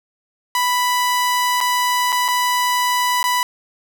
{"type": "tone with dropouts", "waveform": "sawtooth", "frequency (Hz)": 989, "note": "B5", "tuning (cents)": 2, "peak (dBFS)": -12, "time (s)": [0.55, 3.43], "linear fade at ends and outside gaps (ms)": 1, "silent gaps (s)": [[1.605, 1.611], [2.122, 2.126], [2.281, 2.285], [3.229, 3.24]], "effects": []}